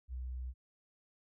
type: tone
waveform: sine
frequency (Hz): 62.9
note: B1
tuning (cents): +32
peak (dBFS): -38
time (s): 0.08-0.54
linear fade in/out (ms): 50
effects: none

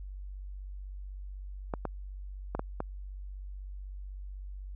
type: clicks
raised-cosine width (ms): 1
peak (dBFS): -18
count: 5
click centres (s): 1.738 / 1.853 / 2.55 / 2.594 / 2.804
effects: added 48 Hz sine -39 dBFS peak until 4.75 s

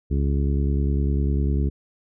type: harmonic tone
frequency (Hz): 70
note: C#2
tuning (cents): +18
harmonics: 1 / 2 / 3 / 4 / 5 / 6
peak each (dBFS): -20 / -26 / -30 / -32 / -34 / -36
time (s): 0.1-1.7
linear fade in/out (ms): 20
effects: none

